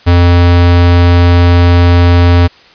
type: tone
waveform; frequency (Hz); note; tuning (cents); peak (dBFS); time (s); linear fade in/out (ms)
square; 87.31; F2; 0; -4; 0.06-2.48; 20
effects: white hiss -40 dBFS RMS until 2.74 s + resampled to 11025 Hz